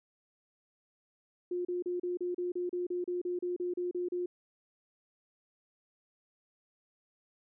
sine tone bursts, 355.8 Hz, F4, 32 cents sharp, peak -31 dBFS, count 16, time 1.51-4.26 s, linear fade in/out 5 ms, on 140 ms, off 34 ms, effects none

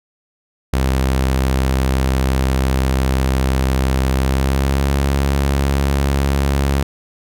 sawtooth tone with pitch glide, 65.8 to 69.07 Hz, C2 to C#2, +10 to -6 cents, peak -10 dBFS, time 0.73-6.83 s, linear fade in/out 5 ms, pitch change +84 cents, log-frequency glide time 4.16-4.93 s, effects none

